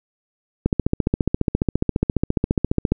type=click train; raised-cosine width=3 ms; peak=-4 dBFS; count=34; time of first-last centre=0.66-2.92 s; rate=14.6 Hz; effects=none